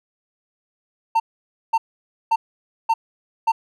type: tone bursts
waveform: triangle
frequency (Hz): 905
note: A5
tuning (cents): +48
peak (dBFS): -12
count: 5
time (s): 1.15-3.52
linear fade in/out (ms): 10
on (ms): 50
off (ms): 530
effects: none